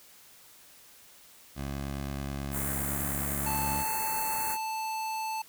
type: tone with pitch glide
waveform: 15% pulse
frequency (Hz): 69.3 to 70.19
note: C#2 to C#2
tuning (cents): 0 to +22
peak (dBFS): -27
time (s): 1.55-3.85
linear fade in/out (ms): 50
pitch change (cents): +22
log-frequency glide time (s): 2.33-3.35
type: band-stop noise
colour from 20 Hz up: white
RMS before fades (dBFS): -34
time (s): 2.51-4.58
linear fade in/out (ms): 50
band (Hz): 2100 to 7300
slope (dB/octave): 48
type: tone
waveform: square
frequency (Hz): 880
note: A5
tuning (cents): 0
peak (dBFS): -32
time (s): 3.46-5.42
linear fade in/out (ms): 5
effects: white hiss -55 dBFS RMS until 5.48 s